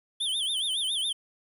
square tone with vibrato, 3322 Hz, G#7, in tune, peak -27 dBFS, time 0.2-1.13 s, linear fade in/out 10 ms, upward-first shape sine, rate 7.2 Hz, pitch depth 170 cents each way, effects resampled to 32000 Hz + 10-bit

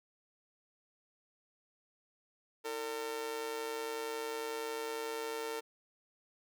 sawtooth tone with amplitude modulation, 452.7 Hz, A4, 49 cents sharp, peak -30 dBFS, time 2.64-5.61 s, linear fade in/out 20 ms, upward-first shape sine, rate 131 Hz, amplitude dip 70%, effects none

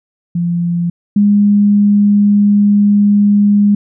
sine tone pair in turn, 172.5 / 204.7 Hz, F3 / G#3, -21 / -25 cents, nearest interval minor third, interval 296 cents, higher second, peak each -12 / -6 dBFS, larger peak second, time 0.35-0.9 / 1.16-3.75 s, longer second, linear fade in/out 5 ms, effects none

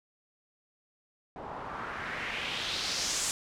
white noise with low-pass filter sweep, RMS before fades -35 dBFS, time 1.36-3.31 s, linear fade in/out 0 ms, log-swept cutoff 730 to 8000 Hz, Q 2.2, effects none

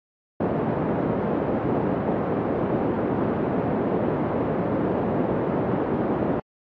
white band-pass noise, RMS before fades -24 dBFS, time 0.4-6.4 s, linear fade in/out 5 ms, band 140 to 450 Hz, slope 12 dB/octave, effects low-pass 2000 Hz 12 dB/octave + AAC 48 kbps

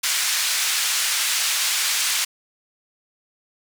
white band-pass noise, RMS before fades -22 dBFS, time 0.03-2.25 s, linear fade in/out 10 ms, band 1500 to 7900 Hz, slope 12 dB/octave, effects none

